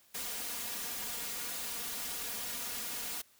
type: noise with comb filter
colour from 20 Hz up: white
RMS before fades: -39 dBFS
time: 0.14-3.22 s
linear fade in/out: 10 ms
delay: 4.2 ms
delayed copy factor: +0.85
effects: white hiss -65 dBFS RMS until 3.39 s